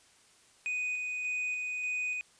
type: tone with tremolo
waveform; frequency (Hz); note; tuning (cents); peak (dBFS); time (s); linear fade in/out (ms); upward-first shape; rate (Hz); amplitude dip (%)
triangle; 2489; D#7; 0; -29; 0.66-2.21; 0; square; 1.7; 25
effects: white hiss -62 dBFS RMS until 2.39 s + resampled to 22050 Hz